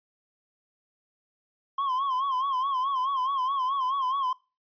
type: tone with vibrato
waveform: triangle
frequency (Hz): 1063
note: C6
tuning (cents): +27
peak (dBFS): -23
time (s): 1.78-4.33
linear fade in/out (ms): 5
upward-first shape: sine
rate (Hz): 4.7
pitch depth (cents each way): 99
effects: noise-tail reverb RT60 0.3 s tail -21 dB re dry + resampled to 11025 Hz